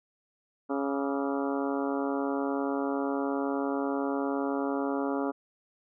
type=harmonic tone with a mistuned harmonic; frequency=138.9 Hz; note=C#3; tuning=4 cents sharp; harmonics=2 / 3 / 4 / 5 / 6 / 7 / 8 / 9 / 10; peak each=-30 / -34 / -36 / -38 / -40 / -41 / -42 / -43 / -44 dBFS; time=0.69-5.32 s; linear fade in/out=20 ms; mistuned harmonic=8; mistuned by=+74 cents; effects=none